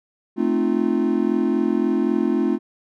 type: chord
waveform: triangle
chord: F dominant seventh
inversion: first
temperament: equal with one note detuned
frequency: 220 / 261.6 / 305.4 / 349.2 Hz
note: A3 / C4 / Eb4 / F4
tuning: 0 / 0 / -32 / 0 cents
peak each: -21 dBFS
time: 0.36-2.59 s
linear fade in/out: 50 ms
effects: none